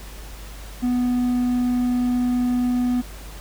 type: tone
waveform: triangle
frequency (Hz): 246.9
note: B3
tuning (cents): 0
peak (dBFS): -16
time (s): 0.82-3.02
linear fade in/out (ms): 20
effects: added 50 Hz sine -36 dBFS peak until 3.4 s + pink hiss -42 dBFS RMS until 3.4 s